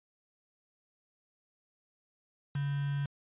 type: tone with quantisation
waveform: sine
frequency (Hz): 141.5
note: C#3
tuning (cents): +36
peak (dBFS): -30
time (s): 2.55-3.06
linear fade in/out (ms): 5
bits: 7
effects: resampled to 8000 Hz